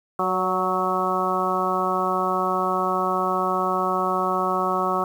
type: harmonic tone with a mistuned harmonic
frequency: 185 Hz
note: F#3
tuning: in tune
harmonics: 1 / 2 / 3 / 4 / 5 / 6 / 7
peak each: -31 / -28 / -30 / -27 / -31 / -25 / -27 dBFS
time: 0.19-5.04 s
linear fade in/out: 2 ms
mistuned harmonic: 3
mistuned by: +28 cents
effects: 8-bit